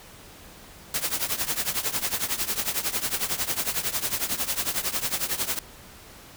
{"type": "noise with tremolo", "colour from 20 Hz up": "white", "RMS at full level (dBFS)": -24, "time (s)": [0.94, 5.59], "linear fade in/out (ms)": 2, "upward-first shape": "triangle", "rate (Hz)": 11, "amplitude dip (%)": 90, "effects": ["pink hiss -47 dBFS RMS until 6.36 s"]}